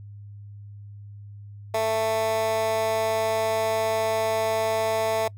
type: tone with high-pass filter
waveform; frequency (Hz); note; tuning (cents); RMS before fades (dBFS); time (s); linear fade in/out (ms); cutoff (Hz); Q
15% pulse; 221.3; A3; +10; -24; 1.74-5.28; 5; 590; 2.7
effects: noise-tail reverb RT60 0.1 s tail -25 dB re dry + added 102 Hz sine -39 dBFS peak until 5.37 s